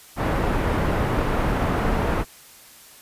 pink low-pass noise, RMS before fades -22 dBFS, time 0.16-2.25 s, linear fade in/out 50 ms, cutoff 1500 Hz, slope 12 dB/octave, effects white hiss -47 dBFS RMS until 3.01 s + resampled to 32000 Hz

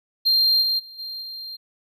triangle tone with level steps, 4186 Hz, C8, in tune, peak -14 / -18 / -38 / -29 / -31 dBFS, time 0.25-1.57 s, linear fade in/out 20 ms, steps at 0.61 / 0.78 / 0.98 / 1.21 s, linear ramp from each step 20 ms, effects none

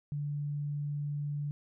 sine tone, 145.7 Hz, D3, 13 cents flat, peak -32 dBFS, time 0.12-1.51 s, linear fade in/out 0 ms, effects none

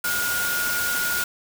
sine tone in noise, 1432 Hz, F6, 43 cents sharp, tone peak -24 dBFS, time 0.04-1.24 s, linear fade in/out 5 ms, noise white, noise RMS -27 dBFS, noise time 0.04-1.24 s, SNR 0 dB, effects none

